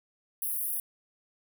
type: high-pass noise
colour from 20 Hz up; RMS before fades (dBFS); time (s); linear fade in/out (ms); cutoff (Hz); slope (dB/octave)
pink; -32; 0.42-0.8; 2; 9900; 96
effects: none